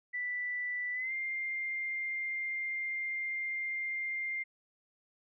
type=tone with pitch glide; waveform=sine; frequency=1975.5 to 2105 Hz; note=B6 to C7; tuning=0 to +10 cents; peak=-33 dBFS; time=0.13-4.44 s; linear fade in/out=20 ms; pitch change=+110 cents; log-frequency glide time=0.93-1.13 s; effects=none